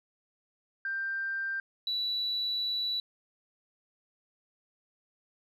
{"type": "tone pair in turn", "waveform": "sine", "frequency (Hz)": [1575, 3944], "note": ["G6", "B7"], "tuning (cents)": [8, -3], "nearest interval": "octave + major third", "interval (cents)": 1589, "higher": "second", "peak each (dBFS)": [-30, -28], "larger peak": "second", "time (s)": [[0.85, 1.6], [1.87, 3]], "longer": "second", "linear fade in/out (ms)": 2, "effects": ["tanh soft clip ceiling -24 dBFS"]}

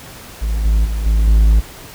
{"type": "tone with level steps", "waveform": "triangle", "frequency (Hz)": 53.8, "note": "A1", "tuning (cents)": -38, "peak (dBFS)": [-13, -8, -15, -8, -5], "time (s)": [0.41, 1.61], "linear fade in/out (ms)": 20, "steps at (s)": [0.65, 0.85, 1.06, 1.27], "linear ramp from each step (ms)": 2, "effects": ["pink hiss -36 dBFS RMS until 1.94 s"]}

